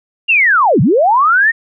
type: linear two-way sweep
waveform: sine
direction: down then up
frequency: 2847 to 110 to 1881 Hz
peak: -7 dBFS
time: 0.28-1.52 s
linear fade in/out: 20 ms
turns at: 0.81 s
effects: none